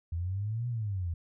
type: exponential two-way sweep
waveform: sine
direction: up then down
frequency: 81.5 to 123.3 to 81.5 Hz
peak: -30 dBFS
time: 0.12-1.14 s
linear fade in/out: 5 ms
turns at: 0.68 s
effects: none